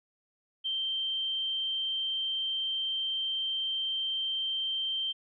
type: tone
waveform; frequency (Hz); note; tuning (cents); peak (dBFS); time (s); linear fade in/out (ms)
sine; 3136; G7; 0; -29; 0.64-5.13; 20
effects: none